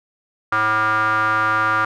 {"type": "tone with band-pass filter", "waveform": "square", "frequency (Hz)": 108.3, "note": "A2", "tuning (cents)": -27, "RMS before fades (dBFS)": -18, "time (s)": [0.52, 1.85], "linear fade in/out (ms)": 5, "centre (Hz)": 1300, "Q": 9.4, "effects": []}